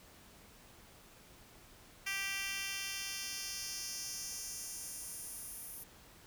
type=tone with high-pass filter sweep; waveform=10% pulse; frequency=392 Hz; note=G4; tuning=in tune; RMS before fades=-42 dBFS; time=2.06-5.84 s; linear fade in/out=10 ms; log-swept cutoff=2300 to 12000 Hz; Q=1.6; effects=pink hiss -59 dBFS RMS until 6.26 s